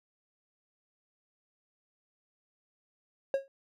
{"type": "tone with exponential decay", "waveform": "triangle", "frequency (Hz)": 545, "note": "C#5", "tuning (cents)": -29, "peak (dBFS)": -20, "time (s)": [3.34, 3.48], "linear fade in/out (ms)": 1, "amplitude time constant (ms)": 29, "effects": []}